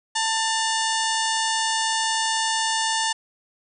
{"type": "harmonic tone with a mistuned harmonic", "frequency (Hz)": 891, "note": "A5", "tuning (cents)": 22, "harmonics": [1, 2, 3, 4, 5, 6, 7, 8, 9, 10], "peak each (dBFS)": [-25, -28, -30, -31, -32, -33, -33, -34, -35, -35], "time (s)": [0.15, 3.13], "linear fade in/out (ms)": 10, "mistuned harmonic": 3, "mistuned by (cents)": 120, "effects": []}